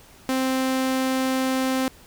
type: tone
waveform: sawtooth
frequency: 261.6 Hz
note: C4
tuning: in tune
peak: -17 dBFS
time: 0.29-1.88 s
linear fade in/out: 0 ms
effects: pink hiss -50 dBFS RMS until 2.06 s